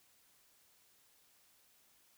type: silence
effects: white hiss -69 dBFS RMS until 2.17 s